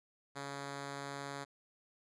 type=tone; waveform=5% pulse; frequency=140.3 Hz; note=C#3; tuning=21 cents sharp; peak=-30 dBFS; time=0.35-1.45 s; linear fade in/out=20 ms; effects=resampled to 22050 Hz